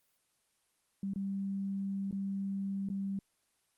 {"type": "tone with dropouts", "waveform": "sine", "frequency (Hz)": 196, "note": "G3", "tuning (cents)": 0, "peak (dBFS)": -33, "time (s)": [1.03, 3.19], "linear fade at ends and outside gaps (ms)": 2, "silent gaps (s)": [[1.136, 1.159], [2.111, 2.126], [2.888, 2.9]], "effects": ["white hiss -75 dBFS RMS until 3.77 s", "Opus 24 kbps"]}